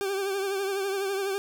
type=tone with vibrato; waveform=40% pulse; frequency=392 Hz; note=G4; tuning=in tune; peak=-26 dBFS; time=0.01-1.38 s; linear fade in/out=0 ms; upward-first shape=triangle; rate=12 Hz; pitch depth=60 cents each way; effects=none